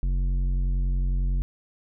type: tone with tanh clipping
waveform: sine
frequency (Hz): 45.5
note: F#1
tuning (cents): -28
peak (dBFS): -23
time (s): 0.03-1.42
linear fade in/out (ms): 0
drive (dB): 10
effects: none